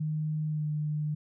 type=tone with pitch glide; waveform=sine; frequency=154.1 to 151.02 Hz; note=D#3 to D3; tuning=-16 to +49 cents; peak=-28 dBFS; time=0-1.15 s; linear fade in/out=10 ms; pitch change=-35 cents; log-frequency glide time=0.47-0.67 s; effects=none